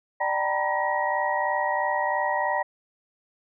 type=tone cluster; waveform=sine; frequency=595 / 774 / 912 / 975 / 1901 Hz; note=D5 / G5 / A#5 / B5 / A#6; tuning=+22 / -22 / -38 / -23 / +33 cents; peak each=-29 dBFS; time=0.2-2.63 s; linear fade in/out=10 ms; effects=none